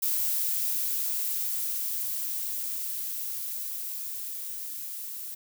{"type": "noise with level ramp", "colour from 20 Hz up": "violet", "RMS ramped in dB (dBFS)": [-27, -38], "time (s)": [0.02, 5.35], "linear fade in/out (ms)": 10, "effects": []}